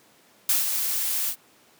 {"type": "noise with ADSR envelope", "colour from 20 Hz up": "blue", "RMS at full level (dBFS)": -20, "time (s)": [0.49, 1.36], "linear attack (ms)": 3, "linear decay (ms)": 150, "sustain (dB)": -6, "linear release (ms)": 77, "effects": ["pink hiss -57 dBFS RMS until 1.79 s", "high-pass 200 Hz 12 dB/octave"]}